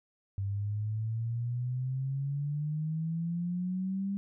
sine exponential sweep, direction up, 97.6 to 200 Hz, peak -30 dBFS, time 0.38-4.17 s, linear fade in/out 0 ms, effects none

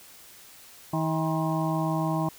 harmonic tone with a mistuned harmonic, 160 Hz, D#3, 49 cents sharp, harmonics 1 / 2 / 4 / 5 / 6 / 7, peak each -27 / -30 / -33 / -34 / -35 / -35 dBFS, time 0.93-2.29 s, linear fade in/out 5 ms, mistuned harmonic 7, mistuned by -85 cents, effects white hiss -50 dBFS RMS until 2.38 s

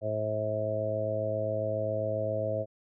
harmonic tone, 107.4 Hz, A2, 41 cents flat, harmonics 1 / 2 / 3 / 4 / 5 / 6, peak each -35 / -43 / -42 / -41 / -32 / -32 dBFS, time 0.01-2.66 s, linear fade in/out 50 ms, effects none

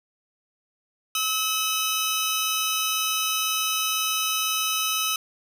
15% pulse tone pair together, 1288 / 3014 Hz, E6 / F#7, -41 / +31 cents, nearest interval octave + minor third, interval 1472 cents, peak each -19 dBFS, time 1.15-5.16 s, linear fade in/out 2 ms, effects none

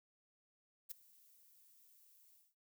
violet noise with ADSR envelope, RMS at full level -43 dBFS, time 0.89-2.55 s, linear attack 23 ms, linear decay 7 ms, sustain -24 dB, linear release 210 ms, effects noise-tail reverb RT60 0.1 s tail -20 dB re dry

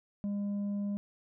sine tone with tanh clipping, 202.6 Hz, G#3, 43 cents flat, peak -32 dBFS, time 0.24-0.97 s, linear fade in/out 0 ms, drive 4 dB, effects none

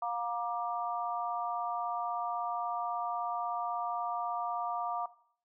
harmonic tone, 236.3 Hz, A#3, 24 cents sharp, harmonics 3 / 4 / 5, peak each -35 / -36 / -37 dBFS, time 0.02-5.06 s, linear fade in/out 5 ms, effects noise-tail reverb RT60 0.6 s tail -18 dB re dry

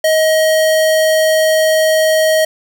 square tone, 631 Hz, D#5, 24 cents sharp, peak -10 dBFS, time 0.04-2.45 s, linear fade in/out 5 ms, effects none

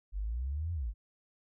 sine exponential two-way sweep, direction up then down, 46.25 to 88.1 to 46.25 Hz, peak -32 dBFS, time 0.12-0.94 s, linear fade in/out 50 ms, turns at 0.73 s, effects none

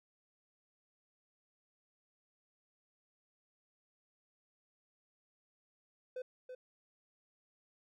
triangle tone with echo, 507 Hz, B4, 45 cents sharp, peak -37 dBFS, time 6.16-6.22 s, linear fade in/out 5 ms, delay 330 ms, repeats 1, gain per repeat -6 dB, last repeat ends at 6.55 s, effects none

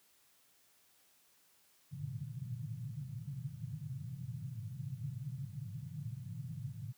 pink band-pass noise, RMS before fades -43 dBFS, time 1.91-6.93 s, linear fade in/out 20 ms, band 110 to 150 Hz, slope 48 dB/octave, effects white hiss -69 dBFS RMS until 6.97 s + high-pass 60 Hz 12 dB/octave

